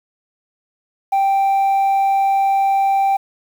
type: tone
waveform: sine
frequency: 784 Hz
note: G5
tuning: in tune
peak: -10 dBFS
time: 1.12-3.17 s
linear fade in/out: 10 ms
effects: tanh soft clip ceiling -12 dBFS + 7-bit